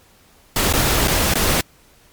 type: noise with dropouts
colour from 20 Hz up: pink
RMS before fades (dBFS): -17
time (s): 0.56-1.61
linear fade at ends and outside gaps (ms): 2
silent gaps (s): 0.727-0.736 / 1.075-1.08 / 1.339-1.354
effects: pink hiss -52 dBFS RMS until 2.12 s + MP3 96 kbps